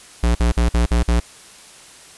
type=tone bursts; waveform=square; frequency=58.8 Hz; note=A#1; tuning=16 cents sharp; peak=-14 dBFS; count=6; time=0.23-1.2 s; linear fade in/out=5 ms; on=120 ms; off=50 ms; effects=white hiss -43 dBFS RMS until 2.17 s + resampled to 24000 Hz